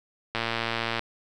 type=click train; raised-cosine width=0.3 ms; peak=-11 dBFS; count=75; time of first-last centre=0.35-0.993 s; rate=115 Hz; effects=none